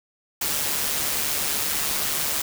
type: noise with amplitude modulation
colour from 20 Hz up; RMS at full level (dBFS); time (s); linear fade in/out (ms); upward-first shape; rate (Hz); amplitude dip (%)
white; -23; 0.41-2.42; 5; sine; 146; 45
effects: none